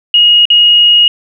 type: tone with dropouts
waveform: sine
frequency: 2878 Hz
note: F#7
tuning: 49 cents flat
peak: -3 dBFS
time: 0.14-1.08 s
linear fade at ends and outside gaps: 2 ms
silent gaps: 0.454-0.502 s
effects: none